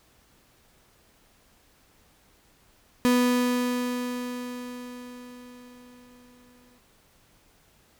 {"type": "tone with exponential decay", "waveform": "35% pulse", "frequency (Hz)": 246.9, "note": "B3", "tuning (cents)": 0, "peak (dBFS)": -16, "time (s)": [3.05, 6.78], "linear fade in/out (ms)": 0, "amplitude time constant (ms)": 810, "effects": ["pink hiss -61 dBFS RMS until 7.99 s"]}